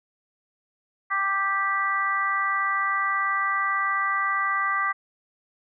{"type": "harmonic tone", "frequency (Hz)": 392.6, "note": "G4", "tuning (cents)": 3, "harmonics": [2, 3, 4, 5], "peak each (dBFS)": [-36, -24, -30, -27], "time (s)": [1.1, 4.93], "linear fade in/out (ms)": 20, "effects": []}